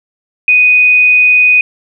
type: tone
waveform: sine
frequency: 2489 Hz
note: D#7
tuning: in tune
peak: -4 dBFS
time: 0.48-1.61 s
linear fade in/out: 2 ms
effects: none